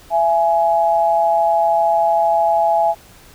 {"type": "tone pair together", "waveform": "sine", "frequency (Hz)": [670, 837], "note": ["E5", "G#5"], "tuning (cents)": [28, 13], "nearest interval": "major third", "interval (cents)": 385, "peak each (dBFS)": -15, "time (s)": [0.1, 2.95], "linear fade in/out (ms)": 50, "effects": ["pink hiss -45 dBFS RMS until 3.34 s"]}